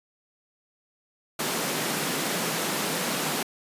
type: high-pass noise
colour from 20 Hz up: pink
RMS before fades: -28 dBFS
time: 1.39-3.43 s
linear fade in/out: 5 ms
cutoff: 150 Hz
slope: 48 dB/octave
effects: resampled to 32000 Hz